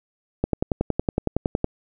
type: click train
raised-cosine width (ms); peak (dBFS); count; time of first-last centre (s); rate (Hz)
2; -7; 14; 0.44-1.644; 10.8
effects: none